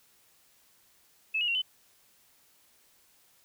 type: tone with pitch steps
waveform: sine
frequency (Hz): 2605 / 2889 / 2750 / 3028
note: E7 / F#7 / F7 / F#7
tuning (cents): -21 / -42 / -27 / +39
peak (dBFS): -26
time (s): 1.34-1.62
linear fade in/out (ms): 10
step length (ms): 70
effects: white hiss -64 dBFS RMS until 3.44 s